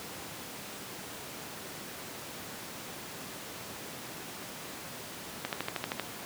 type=click train; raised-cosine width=0.3 ms; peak=-15 dBFS; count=8; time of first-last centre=5.45-5.997 s; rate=12.8 Hz; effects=pink hiss -42 dBFS RMS until 6.25 s + high-pass 150 Hz 12 dB/octave

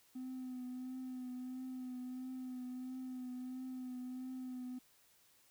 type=tone with vibrato; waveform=triangle; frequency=254.3 Hz; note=C4; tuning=49 cents flat; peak=-39 dBFS; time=0.15-4.79 s; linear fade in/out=10 ms; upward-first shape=triangle; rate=1.5 Hz; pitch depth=31 cents each way; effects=tanh soft clip ceiling -38 dBFS + white hiss -69 dBFS RMS until 5.5 s

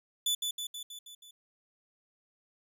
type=tone with echo; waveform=sawtooth; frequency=3481 Hz; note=A7; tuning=19 cents flat; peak=-24 dBFS; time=0.26-0.35 s; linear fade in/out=5 ms; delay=160 ms; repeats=6; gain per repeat=-4 dB; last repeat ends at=1.31 s; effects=none

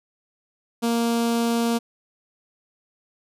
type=tone with notch filter; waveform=sawtooth; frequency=233.1 Hz; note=A#3; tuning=in tune; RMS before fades=-22 dBFS; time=0.82-1.79 s; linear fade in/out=20 ms; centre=1900 Hz; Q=1.6; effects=resampled to 32000 Hz

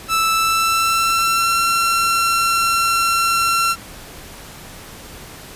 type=tone with pitch glide; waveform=sawtooth; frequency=1318.5 to 1358.7 Hz; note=E6 to F6; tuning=0 to -48 cents; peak=-11 dBFS; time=0.08-3.76 s; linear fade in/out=50 ms; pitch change=+52 cents; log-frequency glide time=0.32-1.58 s; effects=pink hiss -37 dBFS RMS until 5.55 s + resampled to 32000 Hz

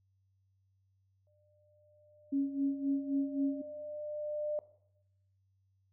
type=tone with exponential growth; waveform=sine; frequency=599 Hz; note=D5; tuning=34 cents sharp; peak=-31 dBFS; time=1.27-4.59 s; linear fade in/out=1 ms; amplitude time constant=720 ms
type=tone with tremolo; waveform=sine; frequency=276.5 Hz; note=C#4; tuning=4 cents flat; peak=-27 dBFS; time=2.32-3.62 s; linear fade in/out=10 ms; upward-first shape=sine; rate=3.8 Hz; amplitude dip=75%
effects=noise-tail reverb RT60 0.8 s tail -17 dB re dry + added 96 Hz sine -70 dBFS peak until 5.92 s

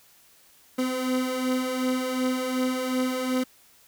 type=beating tone pair; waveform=30% pulse; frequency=253.9 / 256.6 Hz; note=B3 / C4; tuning=+48 / -34 cents; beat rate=2.7 Hz; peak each=-28 / -23 dBFS; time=0.78-3.44 s; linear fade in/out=10 ms; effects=white hiss -57 dBFS RMS until 3.87 s

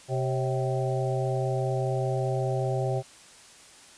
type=harmonic tone with a mistuned harmonic; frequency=129.2 Hz; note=C3; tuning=21 cents flat; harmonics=1 / 3 / 4 / 5 / 6; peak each=-27 / -32 / -33 / -34 / -35 dBFS; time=0.08-3.03 s; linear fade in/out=50 ms; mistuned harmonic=4; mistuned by=+79 cents; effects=white hiss -51 dBFS RMS until 3.97 s + resampled to 22050 Hz

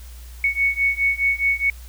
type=beating tone pair; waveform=sine; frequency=2217 / 2221.8 Hz; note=C#7 / C#7; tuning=0 / +3 cents; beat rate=4.8 Hz; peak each=-21 / -20 dBFS; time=0.44-1.7 s; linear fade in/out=2 ms; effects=added 60 Hz sine -36 dBFS peak until 1.88 s + white hiss -48 dBFS RMS until 1.88 s

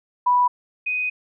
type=tone pair in turn; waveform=sine; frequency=985 / 2498 Hz; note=B5 / D#7; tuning=-5 / +6 cents; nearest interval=octave + major third; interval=1611 cents; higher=second; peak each=-14 / -21 dBFS; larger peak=first; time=0.26-0.48 / 0.86-1.1 s; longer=second; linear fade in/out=10 ms; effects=none

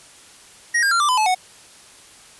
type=tone with pitch steps; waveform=square; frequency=1882 / 1610.2 / 1377.7 / 1178.8 / 1008.5 / 862.9 / 738.3 Hz; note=A#6 / G6 / F6 / D6 / B5 / A5 / F#5; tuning=+16 / +46 / -24 / +6 / +36 / -34 / -4 cents; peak=-16 dBFS; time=0.74-1.349 s; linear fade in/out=10 ms; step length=87 ms; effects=white hiss -46 dBFS RMS until 2.39 s + resampled to 24000 Hz

